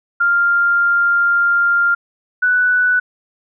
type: tone pair in turn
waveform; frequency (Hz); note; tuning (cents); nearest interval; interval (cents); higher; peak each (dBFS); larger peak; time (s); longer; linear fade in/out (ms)
sine; 1396.9 / 1486.1; F6 / F#6; 0 / +7; minor second; 107; second; -11; neither; 0.2-1.95 / 2.42-3; first; 10
effects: none